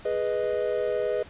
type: chord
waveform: triangle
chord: G# minor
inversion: none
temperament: equal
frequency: 415.3 / 493.9 / 622.3 Hz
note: G#4 / B4 / D#5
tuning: 0 / 0 / 0 cents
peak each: -27 / -26 / -27 dBFS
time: 0.05-1.23 s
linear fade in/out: 5 ms
effects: pink hiss -48 dBFS RMS until 1.29 s + resampled to 8000 Hz